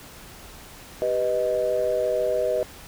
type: chord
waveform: sine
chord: G augmented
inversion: none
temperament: equal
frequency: 392 / 493.9 / 622.3 Hz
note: G4 / B4 / D#5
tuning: 0 / 0 / 0 cents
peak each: -29 / -24 / -23 dBFS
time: 1.02-2.63 s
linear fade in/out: 0 ms
effects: tanh soft clip ceiling -12 dBFS + pink hiss -44 dBFS RMS until 2.87 s